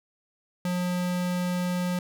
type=tone; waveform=square; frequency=179.1 Hz; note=F3; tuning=44 cents sharp; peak=-26 dBFS; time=0.65-1.99 s; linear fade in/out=2 ms; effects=none